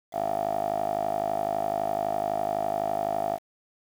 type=tone with band-pass filter; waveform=10% pulse; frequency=51.91 Hz; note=G#1; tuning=in tune; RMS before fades=-28 dBFS; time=0.12-3.39 s; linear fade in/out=50 ms; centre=680 Hz; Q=9.8; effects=8-bit